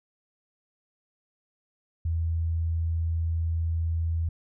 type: tone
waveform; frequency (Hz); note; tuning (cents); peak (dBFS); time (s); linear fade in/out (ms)
sine; 82.41; E2; 0; -24; 2.05-4.29; 5
effects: none